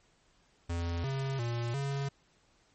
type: tone with pitch steps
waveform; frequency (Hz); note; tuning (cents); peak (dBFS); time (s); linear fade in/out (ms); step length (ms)
square; 85.2 / 135.3 / 118.2 / 139; F2 / C#3 / A#2 / C#3; -42 / -42 / +24 / +5; -32; 0.69-2.09; 10; 350
effects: pink hiss -68 dBFS RMS until 2.74 s + MP3 32 kbps